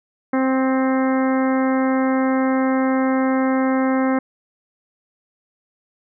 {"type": "harmonic tone with a mistuned harmonic", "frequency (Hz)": 263, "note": "C4", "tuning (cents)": 9, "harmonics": [1, 2, 3, 4, 5, 6, 7, 8], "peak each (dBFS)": [-17, -23, -27, -29, -31, -33, -34, -35], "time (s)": [0.33, 4.19], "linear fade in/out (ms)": 5, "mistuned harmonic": 5, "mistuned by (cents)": -18, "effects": []}